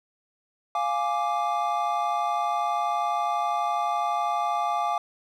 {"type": "chord", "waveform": "triangle", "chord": "D diminished", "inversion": "first", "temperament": "equal", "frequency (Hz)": [698.5, 830.6, 1174.7], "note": ["F5", "Ab5", "D6"], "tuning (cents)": [0, 0, 0], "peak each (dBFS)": -26, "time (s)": [0.75, 4.98], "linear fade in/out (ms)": 2, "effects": []}